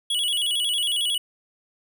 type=tone with vibrato; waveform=square; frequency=3136 Hz; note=G7; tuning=in tune; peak=-22 dBFS; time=0.1-1.18 s; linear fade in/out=5 ms; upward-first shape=square; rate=11 Hz; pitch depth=110 cents each way; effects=none